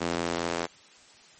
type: tone with high-pass filter sweep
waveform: sawtooth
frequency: 84.9 Hz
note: F2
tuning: 48 cents flat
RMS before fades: -30 dBFS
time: 0-0.67 s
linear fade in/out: 20 ms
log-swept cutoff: 270 to 410 Hz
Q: 0.89
effects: white hiss -54 dBFS RMS until 1.39 s + MP3 32 kbps